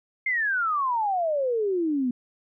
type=exponential sweep; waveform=sine; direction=down; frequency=2137 to 239.4 Hz; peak=-22 dBFS; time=0.26-2.11 s; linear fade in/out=5 ms; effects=none